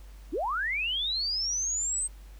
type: linear sweep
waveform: sine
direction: up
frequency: 246.9 to 8372 Hz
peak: -27 dBFS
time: 0.32-2.08 s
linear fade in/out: 20 ms
effects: added 49 Hz sine -44 dBFS peak until 2.39 s + pink hiss -59 dBFS RMS until 2.39 s